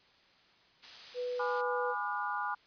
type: noise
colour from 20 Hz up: blue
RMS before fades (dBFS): -42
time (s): 0.82-1.62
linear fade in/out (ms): 20
type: tone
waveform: sine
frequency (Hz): 493.9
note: B4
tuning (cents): 0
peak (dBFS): -33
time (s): 1.14-1.95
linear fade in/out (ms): 50
type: chord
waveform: sine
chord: G# diminished seventh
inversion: none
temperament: just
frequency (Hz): 830.6 / 996.7 / 1196.1 / 1435.3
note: G#5 / B5 / D6 / F6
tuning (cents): 0 / +16 / +31 / +47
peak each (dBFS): -38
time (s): 1.39-2.55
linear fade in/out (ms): 10
effects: white hiss -64 dBFS RMS until 2.66 s + resampled to 11025 Hz